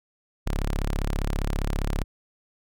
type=tone; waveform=sawtooth; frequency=35 Hz; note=C#1; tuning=18 cents sharp; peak=-20 dBFS; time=0.46-2.04 s; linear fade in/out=10 ms; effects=none